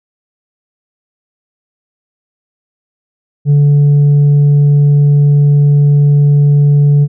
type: tone with tanh clipping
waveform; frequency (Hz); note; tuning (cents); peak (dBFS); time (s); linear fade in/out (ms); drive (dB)
triangle; 144.6; D3; -27; -5; 3.45-7.08; 50; 7
effects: none